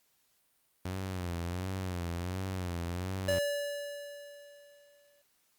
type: tone with vibrato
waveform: sawtooth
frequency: 90.1 Hz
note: F#2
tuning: 45 cents flat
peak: -30 dBFS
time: 0.85-3.39 s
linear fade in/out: 5 ms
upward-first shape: sine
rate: 1.4 Hz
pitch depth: 97 cents each way
type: tone with exponential decay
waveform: square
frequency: 576 Hz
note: D5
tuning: 34 cents flat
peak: -27 dBFS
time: 3.28-5.22 s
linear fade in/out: 5 ms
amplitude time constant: 420 ms
effects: white hiss -72 dBFS RMS until 5.58 s + Opus 48 kbps